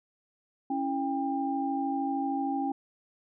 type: tone cluster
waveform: sine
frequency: 275.9 / 329 / 797 Hz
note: C#4 / E4 / G5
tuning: -8 / -3 / +28 cents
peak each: -30 / -37 / -31 dBFS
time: 0.7-2.72 s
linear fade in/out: 5 ms
effects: none